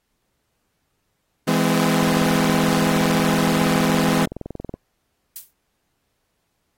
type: chord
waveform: sawtooth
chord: E augmented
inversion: none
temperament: equal with one note detuned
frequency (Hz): 164.81 / 207.7 / 256.2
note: E3 / G#3 / B#3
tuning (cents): 0 / 0 / -36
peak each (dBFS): -17 / -17 / -17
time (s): 1.47-4.26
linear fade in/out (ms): 10
type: click train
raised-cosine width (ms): 2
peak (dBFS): -17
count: 59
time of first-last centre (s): 2.03-4.74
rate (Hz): 21.4
type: noise with exponential decay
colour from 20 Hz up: violet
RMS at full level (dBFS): -27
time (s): 5.36-5.53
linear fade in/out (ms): 1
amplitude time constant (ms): 35
effects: pink hiss -72 dBFS RMS until 6.77 s + AAC 48 kbps